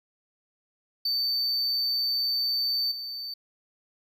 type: tone with level steps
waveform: triangle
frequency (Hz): 4562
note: C#8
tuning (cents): +49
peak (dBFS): -23 / -32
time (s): 1.05-3.34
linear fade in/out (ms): 5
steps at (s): 2.91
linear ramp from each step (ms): 10
effects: none